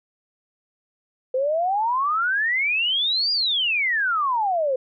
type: exponential two-way sweep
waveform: sine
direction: up then down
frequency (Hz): 503 to 4900 to 503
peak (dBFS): -19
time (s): 1.34-4.76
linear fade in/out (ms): 5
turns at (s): 3.32
effects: none